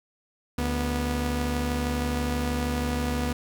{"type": "tone pair together", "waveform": "sawtooth", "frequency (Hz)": [72.51, 243.9], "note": ["D2", "B3"], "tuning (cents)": [-22, -21], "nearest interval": "octave + major sixth", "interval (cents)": 2101, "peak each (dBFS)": -24, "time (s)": [0.58, 3.33], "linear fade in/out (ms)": 5, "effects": []}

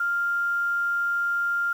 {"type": "tone with quantisation", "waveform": "sine", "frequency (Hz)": 1396.9, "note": "F6", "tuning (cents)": 0, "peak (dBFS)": -22, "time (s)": [0, 1.73], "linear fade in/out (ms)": 5, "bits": 8, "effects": []}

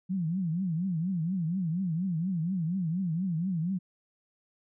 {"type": "tone with vibrato", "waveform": "sine", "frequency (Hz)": 174.61, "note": "F3", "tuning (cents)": 0, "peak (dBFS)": -27, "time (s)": [0.09, 3.79], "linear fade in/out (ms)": 20, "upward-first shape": "triangle", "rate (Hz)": 4.2, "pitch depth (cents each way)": 220, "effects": []}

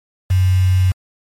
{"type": "tone with quantisation", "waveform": "sine", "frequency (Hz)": 92.5, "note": "F#2", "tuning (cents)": 0, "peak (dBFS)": -10, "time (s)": [0.3, 0.92], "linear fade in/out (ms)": 10, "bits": 5, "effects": ["MP3 64 kbps"]}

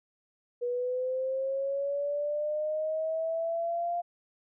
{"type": "linear sweep", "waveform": "sine", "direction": "up", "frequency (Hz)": [482.6, 699], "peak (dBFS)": -28, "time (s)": [0.61, 4.02], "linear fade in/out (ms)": 20, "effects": []}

